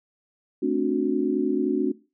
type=chord; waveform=sine; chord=D dominant seventh; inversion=second; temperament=just; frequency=220.2 / 264.3 / 293.7 / 367.1 Hz; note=A3 / C4 / D4 / F#4; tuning=+2 / +18 / 0 / -14 cents; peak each=-30 / -26 / -25 / -25 dBFS; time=0.62-1.92 s; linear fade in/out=10 ms; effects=noise-tail reverb RT60 0.3 s tail -20 dB re dry